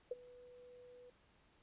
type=tone with ADSR envelope; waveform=sine; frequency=493.9 Hz; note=B4; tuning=in tune; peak=-35 dBFS; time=0.11-1.1 s; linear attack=5 ms; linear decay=24 ms; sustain=-21 dB; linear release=4 ms; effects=pink hiss -71 dBFS RMS until 1.62 s + resampled to 8000 Hz